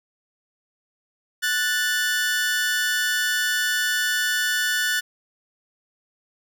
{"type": "tone pair together", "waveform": "sawtooth", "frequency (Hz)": [1480, 1760], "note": ["F#6", "A6"], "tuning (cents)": [0, 0], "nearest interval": "minor third", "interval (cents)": 300, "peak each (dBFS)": -20, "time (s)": [1.42, 5.01], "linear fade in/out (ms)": 20, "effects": []}